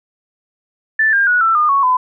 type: tone with pitch steps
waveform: sine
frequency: 1760 / 1604.6 / 1463 / 1333.8 / 1216.1 / 1108.7 / 1010.9 Hz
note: A6 / G6 / F#6 / E6 / D#6 / C#6 / B5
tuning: 0 / +40 / -20 / +20 / -40 / 0 / +40 cents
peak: -10 dBFS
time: 0.99-1.97 s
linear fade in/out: 5 ms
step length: 140 ms
effects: none